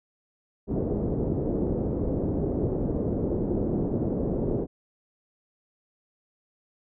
white low-pass noise, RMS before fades -27 dBFS, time 0.67-4.67 s, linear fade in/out 50 ms, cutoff 440 Hz, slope 24 dB/octave, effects none

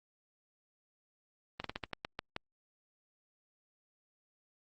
slowing click train, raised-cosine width 0.3 ms, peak -20 dBFS, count 9, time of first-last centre 1.6-2.364 s, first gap 43 ms, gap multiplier 1.22, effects Opus 24 kbps

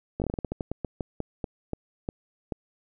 slowing click train, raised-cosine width 2 ms, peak -16 dBFS, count 18, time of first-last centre 0.2-2.522 s, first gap 18 ms, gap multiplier 1.22, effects none

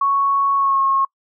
sine tone with pitch glide, 1108.7 to 1085.9 Hz, C#6 to C#6, 0 to -36 cents, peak -14 dBFS, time 0.01-1.05 s, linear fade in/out 5 ms, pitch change -36 cents, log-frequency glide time 0.56-0.8 s, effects noise-tail reverb RT60 0.1 s tail -25 dB re dry

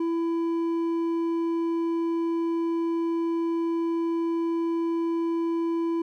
sine tone with hard clipping, 333.4 Hz, E4, 20 cents sharp, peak -25 dBFS, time 0-6.02 s, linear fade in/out 5 ms, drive 5 dB, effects none

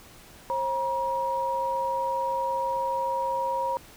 sine tone pair together, 535 / 954 Hz, C5 / A#5, +38 / +40 cents, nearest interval minor seventh, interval 1002 cents, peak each -30 / -26 dBFS, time 0.5-3.77 s, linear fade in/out 0 ms, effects pink hiss -50 dBFS RMS until 3.96 s

